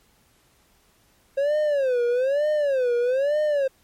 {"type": "tone with vibrato", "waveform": "triangle", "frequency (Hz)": 539, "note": "C#5", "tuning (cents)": -49, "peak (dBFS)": -17, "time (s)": [1.37, 3.68], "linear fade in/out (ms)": 10, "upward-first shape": "sine", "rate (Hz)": 1.1, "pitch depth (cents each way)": 210, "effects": ["pink hiss -61 dBFS RMS until 3.83 s", "MP3 64 kbps"]}